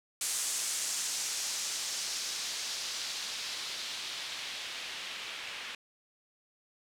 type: noise with low-pass filter sweep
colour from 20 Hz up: blue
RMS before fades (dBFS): -37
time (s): 0.21-5.75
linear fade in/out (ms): 2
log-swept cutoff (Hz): 8200 to 2700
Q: 1.4
effects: none